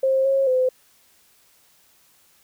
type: tone with pitch steps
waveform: sine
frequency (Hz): 531 / 542 / 512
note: C5 / C#5 / C5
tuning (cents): +25 / -39 / -38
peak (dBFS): -16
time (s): 0.03-0.69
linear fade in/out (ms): 5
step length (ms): 220
effects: white hiss -58 dBFS RMS until 2.43 s